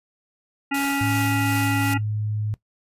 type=harmonic tone; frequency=278.6 Hz; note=C#4; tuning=9 cents sharp; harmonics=1 / 3 / 5 / 7 / 9 / 10; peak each=-23 / -28 / -30 / -31 / -33 / -33 dBFS; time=0.71-1.98 s; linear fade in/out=10 ms
type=noise with tremolo; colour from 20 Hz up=white; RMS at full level=-31 dBFS; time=0.74-1.94 s; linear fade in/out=5 ms; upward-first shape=sine; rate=2.7 Hz; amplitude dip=35%
type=tone with pitch glide; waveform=sine; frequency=108.1 to 106.3 Hz; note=A2 to G#2; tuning=-30 to +41 cents; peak=-23 dBFS; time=1.01-2.54 s; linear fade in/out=0 ms; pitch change=-29 cents; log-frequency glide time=1.29-1.78 s
effects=noise-tail reverb RT60 0.1 s tail -17 dB re dry + resampled to 32000 Hz